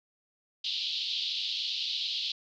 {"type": "band-pass noise", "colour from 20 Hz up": "white", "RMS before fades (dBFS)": -33, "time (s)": [0.64, 2.32], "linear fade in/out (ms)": 5, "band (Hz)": [3000, 4400], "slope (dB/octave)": 48, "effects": []}